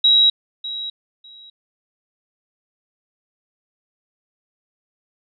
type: tone with echo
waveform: sine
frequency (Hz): 3854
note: B7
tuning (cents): -43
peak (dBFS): -10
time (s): 0.04-0.3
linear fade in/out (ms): 5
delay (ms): 600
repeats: 2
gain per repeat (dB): -15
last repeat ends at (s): 1.5
effects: none